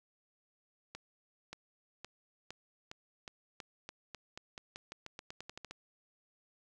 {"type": "accelerating click train", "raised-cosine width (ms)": 0.2, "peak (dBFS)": -27, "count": 21, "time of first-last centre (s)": [0.95, 5.71], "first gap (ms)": 580, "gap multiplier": 0.89, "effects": []}